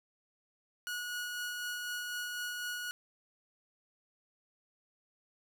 sawtooth tone with tremolo, 1456 Hz, F#6, 28 cents flat, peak -32 dBFS, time 0.87-2.91 s, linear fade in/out 0 ms, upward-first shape sine, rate 4 Hz, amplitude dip 25%, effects none

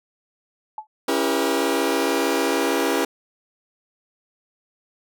sine tone with exponential decay, 862 Hz, A5, 36 cents flat, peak -24 dBFS, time 0.78-0.87 s, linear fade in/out 2 ms, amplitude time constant 19 ms
sawtooth chord, C# diminished seventh, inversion none, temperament just, 277.2 / 332.6 / 399.1 / 479 Hz, C#4 / E4 / G4 / Bb4, 0 / +16 / +31 / +47 cents, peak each -21 dBFS, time 1.08-3.05 s, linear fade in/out 5 ms
effects none

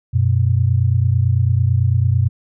sine tone pair together, 93.5 / 122.51 Hz, F#2 / B2, +19 / -14 cents, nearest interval perfect fourth, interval 467 cents, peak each -15 dBFS, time 0.13-2.29 s, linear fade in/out 20 ms, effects none

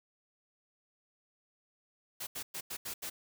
white noise bursts at uneven times, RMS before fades -40 dBFS, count 6, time 2.2-2.27 / 2.35-2.43 / 2.54-2.61 / 2.7-2.77 / 2.85-2.94 / 3.02-3.1 s, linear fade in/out 10 ms, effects none

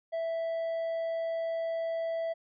triangle tone, 659.3 Hz, E5, in tune, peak -28 dBFS, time 0.12-2.34 s, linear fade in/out 20 ms, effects resampled to 11025 Hz

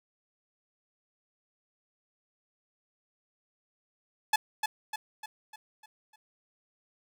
sawtooth tone with echo, 860 Hz, A5, 40 cents flat, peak -17 dBFS, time 4.33-4.36 s, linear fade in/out 5 ms, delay 300 ms, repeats 6, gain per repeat -6 dB, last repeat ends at 6.16 s, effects none

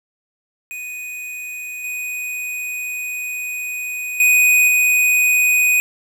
square tone with level steps, 2489 Hz, D#7, in tune, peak -28 / -24 / -11 / -13 dBFS, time 0.71-5.8 s, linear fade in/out 0 ms, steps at 1.84 / 4.2 / 4.68 s, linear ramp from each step 2 ms, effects 8-bit

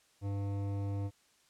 sine tone with hard clipping, 99.9 Hz, G2, 33 cents sharp, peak -35 dBFS, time 0.21-1.11 s, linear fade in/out 50 ms, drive 14 dB, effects white hiss -68 dBFS RMS until 1.49 s + low-pass 9000 Hz 12 dB/octave

